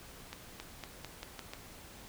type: accelerating click train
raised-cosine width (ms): 0.2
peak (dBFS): -24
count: 7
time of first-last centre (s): 0.33-1.535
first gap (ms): 270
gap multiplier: 0.88
effects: pink hiss -52 dBFS RMS until 2.08 s